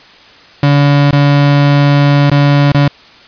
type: tone with dropouts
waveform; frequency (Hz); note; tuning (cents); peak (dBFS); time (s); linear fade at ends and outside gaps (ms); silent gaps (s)
35% pulse; 143.1; D3; -45; -4; 0.63-2.88; 2; 1.109-1.128 / 2.3-2.315 / 2.72-2.746
effects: white hiss -39 dBFS RMS until 3.27 s + resampled to 11025 Hz